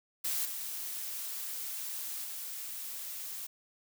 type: noise with level steps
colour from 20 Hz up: blue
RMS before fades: -33 / -39 / -41 dBFS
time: 0.24-3.47 s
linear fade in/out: 10 ms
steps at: 0.45 / 2.24 s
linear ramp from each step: 2 ms
effects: none